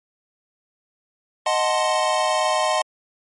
square chord, D# diminished seventh, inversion none, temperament equal, 622.3 / 740 / 880 / 1046.5 Hz, D#5 / F#5 / A5 / C6, 0 / 0 / 0 / 0 cents, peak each -23 / -25 / -27 / -24 dBFS, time 1.46-2.82 s, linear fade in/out 5 ms, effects MP3 48 kbps

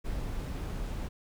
brown noise, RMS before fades -35 dBFS, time 0.04-1.09 s, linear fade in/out 20 ms, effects none

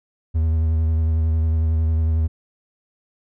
triangle tone with vibrato, 80 Hz, D#2, 49 cents sharp, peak -14 dBFS, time 0.34-2.28 s, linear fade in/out 20 ms, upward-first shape sine, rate 11 Hz, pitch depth 28 cents each way, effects none

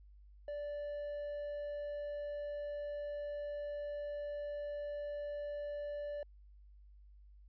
triangle tone, 584 Hz, D5, 10 cents flat, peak -37 dBFS, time 0.48-6.23 s, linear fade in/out 2 ms, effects added 50 Hz sine -56 dBFS peak until 7.48 s + resampled to 11025 Hz

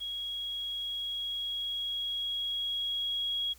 sine tone with level ramp, 3310 Hz, G#7, 6 cents flat, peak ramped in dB -34 to -29 dBFS, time 0-3.54 s, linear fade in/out 20 ms, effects added 60 Hz sine -57 dBFS peak until 3.58 s + white hiss -59 dBFS RMS until 3.58 s

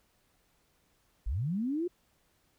sine linear sweep, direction up, 39.68 to 364.9 Hz, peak -29 dBFS, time 1.26-1.88 s, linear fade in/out 10 ms, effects pink hiss -71 dBFS RMS until 2.58 s

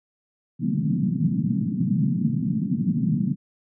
white band-pass noise, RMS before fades -23 dBFS, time 0.59-3.36 s, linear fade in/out 50 ms, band 130 to 240 Hz, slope 48 dB/octave, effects none

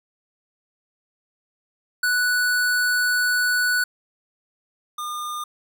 square tone pair in turn, 1480 / 1210.5 Hz, F#6 / D#6, 0 / -48 cents, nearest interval minor third, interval 348 cents, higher first, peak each -19 / -28 dBFS, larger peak first, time 2.03-3.84 / 4.98-5.44 s, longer first, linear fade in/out 5 ms, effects none

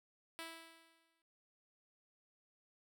5% pulse tone with exponential decay, 328.5 Hz, E4, 6 cents flat, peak -32 dBFS, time 0.39-1.22 s, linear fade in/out 0 ms, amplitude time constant 180 ms, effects noise-tail reverb RT60 0.7 s tail -26 dB re dry

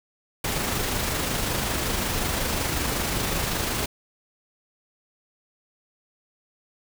pink noise with amplitude modulation, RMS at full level -25 dBFS, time 0.44-3.86 s, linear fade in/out 5 ms, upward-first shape sine, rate 25.4 Hz, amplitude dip 30%, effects none

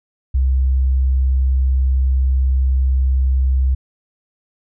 sine tone, 65.41 Hz, C2, in tune, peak -12 dBFS, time 0.34-3.75 s, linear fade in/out 10 ms, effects none

